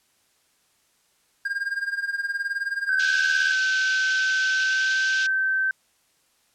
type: tone with tremolo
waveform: triangle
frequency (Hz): 1611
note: G6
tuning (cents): +47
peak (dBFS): -20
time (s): 1.45-3.52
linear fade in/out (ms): 5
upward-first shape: sine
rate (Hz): 19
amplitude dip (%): 80
type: tone with pitch glide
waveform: sine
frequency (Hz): 1535 to 1548.4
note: G6 to G6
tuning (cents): -37 to -22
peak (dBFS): -20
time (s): 2.89-5.71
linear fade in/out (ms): 2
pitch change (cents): +15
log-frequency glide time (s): 4.5-4.98
type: band-pass noise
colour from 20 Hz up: pink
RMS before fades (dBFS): -32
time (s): 2.99-5.27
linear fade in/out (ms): 10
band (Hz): 2500 to 6200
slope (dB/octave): 48
effects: white hiss -65 dBFS RMS until 6.54 s + low-pass 11000 Hz 12 dB/octave